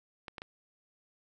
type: clicks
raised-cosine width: 0.3 ms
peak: -25 dBFS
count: 3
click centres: 0.282 / 0.382 / 0.419 s
effects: none